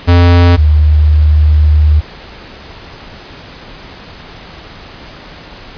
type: tone pair in turn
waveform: square / sine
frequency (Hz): 87.31 / 75.81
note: F2 / D#2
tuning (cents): 0 / -44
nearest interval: major second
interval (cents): 244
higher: first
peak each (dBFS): -4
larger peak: neither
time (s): 0.07-0.57 / 0.57-2.01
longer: second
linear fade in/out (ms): 20
effects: pink hiss -32 dBFS RMS until 5.77 s + resampled to 11025 Hz